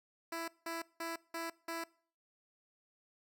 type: tone bursts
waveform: 10% pulse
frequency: 331.8 Hz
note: E4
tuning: 11 cents sharp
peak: -30 dBFS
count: 5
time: 0.32-1.84 s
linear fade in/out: 5 ms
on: 160 ms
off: 180 ms
effects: noise-tail reverb RT60 0.5 s tail -23 dB re dry